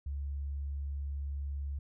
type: tone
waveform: sine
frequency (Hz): 70.4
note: C#2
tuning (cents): +27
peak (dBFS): -34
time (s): 0.06-1.79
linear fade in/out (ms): 5
effects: none